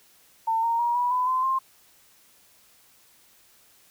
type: tone with pitch steps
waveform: sine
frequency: 901 / 925.3 / 950.2 / 975.8 / 1002 / 1029 / 1056.7 Hz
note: A5 / A#5 / A#5 / B5 / B5 / C6 / C6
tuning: +41 / -13 / +33 / -21 / +25 / -29 / +17 cents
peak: -21 dBFS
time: 0.47-1.59 s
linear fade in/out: 10 ms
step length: 160 ms
effects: white hiss -58 dBFS RMS until 3.9 s